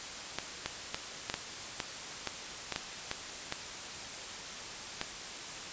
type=clicks; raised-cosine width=0.2 ms; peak=-15 dBFS; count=12; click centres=0.386 / 0.66 / 0.945 / 1.299 / 1.341 / 1.802 / 2.273 / 2.723 / 2.761 / 3.114 / 3.524 / 5.014 s; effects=white hiss -42 dBFS RMS until 5.72 s + resampled to 16000 Hz